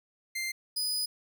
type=tone pair in turn; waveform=sawtooth; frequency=2093 / 4978 Hz; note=C7 / D#8; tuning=0 / 0 cents; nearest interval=octave + minor third; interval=1500 cents; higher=second; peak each=-28 / -26 dBFS; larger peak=second; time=0.35-0.52 / 0.76-1.06 s; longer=second; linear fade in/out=10 ms; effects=none